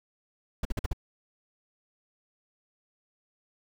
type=noise bursts; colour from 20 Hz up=brown; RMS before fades=-27 dBFS; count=5; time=0.63-0.932 s; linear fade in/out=5 ms; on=22 ms; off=48 ms; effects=none